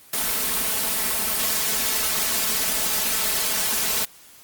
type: noise with comb filter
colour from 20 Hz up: white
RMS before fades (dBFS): -23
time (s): 0.13-4.05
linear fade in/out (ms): 5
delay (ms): 4.6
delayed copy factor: +0.9
effects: white hiss -49 dBFS RMS until 4.43 s + Opus 24 kbps